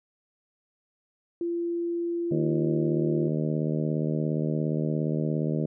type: tone with pitch glide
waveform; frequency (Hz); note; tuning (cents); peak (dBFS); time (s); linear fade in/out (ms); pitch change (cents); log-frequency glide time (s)
sine; 342 to 347.4; F4 to F4; -36 to -9; -26; 1.41-3.28; 2; +27; 2.8-3.1
type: harmonic tone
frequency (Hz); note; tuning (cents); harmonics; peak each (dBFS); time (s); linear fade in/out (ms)
77.2; D#2; -13; 2 / 3 / 4 / 5 / 6 / 7 / 8; -27 / -31 / -33 / -35 / -37 / -38 / -39; 2.31-5.66; 5
effects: none